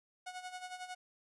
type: tone with tremolo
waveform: sawtooth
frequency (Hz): 732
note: F#5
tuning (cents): -19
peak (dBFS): -37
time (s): 0.26-0.95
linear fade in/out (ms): 10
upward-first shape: sine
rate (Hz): 11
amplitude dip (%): 70
effects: resampled to 24000 Hz + 12-bit